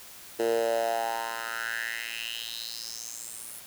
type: tone with high-pass filter sweep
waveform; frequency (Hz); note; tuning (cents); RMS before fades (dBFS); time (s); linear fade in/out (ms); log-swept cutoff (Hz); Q
10% pulse; 114.9; A#2; -25; -32; 0.39-3.6; 10; 400 to 11000; 4.7
effects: white hiss -47 dBFS RMS until 3.66 s